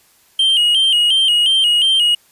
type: tone with vibrato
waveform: triangle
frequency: 3014 Hz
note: F#7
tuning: 31 cents sharp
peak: -9 dBFS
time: 0.39-2.15 s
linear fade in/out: 5 ms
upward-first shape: square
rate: 2.8 Hz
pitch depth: 74 cents each way
effects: white hiss -53 dBFS RMS until 2.31 s + resampled to 32000 Hz